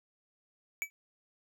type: tone with exponential decay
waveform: square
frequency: 2298 Hz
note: D7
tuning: 38 cents flat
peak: -28 dBFS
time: 0.82-0.9 s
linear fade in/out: 0 ms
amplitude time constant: 17 ms
effects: none